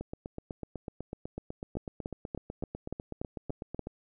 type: two click trains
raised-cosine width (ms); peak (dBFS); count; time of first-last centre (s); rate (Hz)
2; -24 / -21; 32 / 8; 0.01-3.871 / 1.77-3.793; 8.03 / 3.46
effects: none